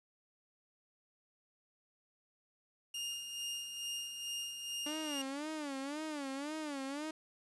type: tone with tremolo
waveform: sawtooth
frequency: 2827 Hz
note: F7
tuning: 20 cents sharp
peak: -34 dBFS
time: 2.94-5.22 s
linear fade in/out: 5 ms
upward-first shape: sine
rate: 2.3 Hz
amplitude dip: 50%
type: tone with vibrato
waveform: sawtooth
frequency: 290 Hz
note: D4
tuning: 22 cents flat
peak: -35 dBFS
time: 4.86-7.11 s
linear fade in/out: 5 ms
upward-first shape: sine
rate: 1.9 Hz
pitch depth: 140 cents each way
effects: resampled to 24000 Hz + 10-bit